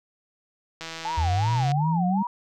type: click train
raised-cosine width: 0.2 ms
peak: -18 dBFS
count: 149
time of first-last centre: 0.81-1.718 s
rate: 163 Hz
type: tone with vibrato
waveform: sine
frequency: 830.6 Hz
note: G#5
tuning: in tune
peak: -26 dBFS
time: 1.05-2.27 s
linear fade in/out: 2 ms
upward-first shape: sine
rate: 2.7 Hz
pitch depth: 260 cents each way
type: linear sweep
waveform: sine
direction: up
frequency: 74.5 to 201.7 Hz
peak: -21 dBFS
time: 1.17-2.23 s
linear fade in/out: 10 ms
effects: none

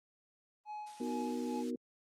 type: tone with tremolo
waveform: triangle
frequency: 844 Hz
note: G#5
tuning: 28 cents sharp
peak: -38 dBFS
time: 0.65-1.64 s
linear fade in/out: 50 ms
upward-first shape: sine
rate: 2.3 Hz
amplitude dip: 75%
type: noise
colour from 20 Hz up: blue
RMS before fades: -47 dBFS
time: 0.86-1.71 s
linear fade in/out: 10 ms
type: chord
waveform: sine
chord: B major seventh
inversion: none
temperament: equal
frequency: 246.9 / 311.1 / 370 / 466.2 Hz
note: B3 / D#4 / F#4 / A#4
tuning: 0 / 0 / 0 / 0 cents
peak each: -37 / -43 / -43 / -43 dBFS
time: 1-1.76 s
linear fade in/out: 5 ms
effects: low-pass 6000 Hz 12 dB/octave + Opus 32 kbps

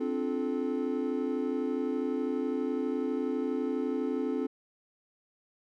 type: chord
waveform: triangle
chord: D minor seventh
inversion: third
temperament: equal with one note detuned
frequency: 261.6 / 293.7 / 349.2 / 433.4 Hz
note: C4 / D4 / F4 / A4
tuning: 0 / 0 / 0 / -26 cents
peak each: -30 / -33 / -35 / -32 dBFS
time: 0-4.47 s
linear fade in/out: 10 ms
effects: none

